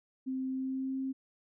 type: tone with pitch glide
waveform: sine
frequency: 261.6 to 265.7 Hz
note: C4 to C4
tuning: 0 to +27 cents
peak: -32 dBFS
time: 0.26-1.13 s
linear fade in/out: 20 ms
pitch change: +27 cents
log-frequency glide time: 0.48-0.98 s
effects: none